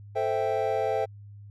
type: chord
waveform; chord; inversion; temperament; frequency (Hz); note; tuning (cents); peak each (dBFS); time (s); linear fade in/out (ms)
triangle; A minor seventh; none; equal; 440 / 523.3 / 659.3 / 784; A4 / C5 / E5 / G5; 0 / 0 / 0 / 0; -28; 0.15-1.06; 20
effects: added 102 Hz sine -43 dBFS peak until 1.5 s